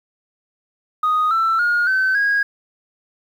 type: tone with pitch steps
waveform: sine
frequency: 1244.5 / 1333.8 / 1429.6 / 1532.2 / 1642.1 Hz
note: D#6 / E6 / F6 / G6 / G#6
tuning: 0 / +20 / +40 / -40 / -20 cents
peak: -13 dBFS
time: 1.03-2.43 s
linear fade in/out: 5 ms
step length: 280 ms
effects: tanh soft clip ceiling -12 dBFS + 8-bit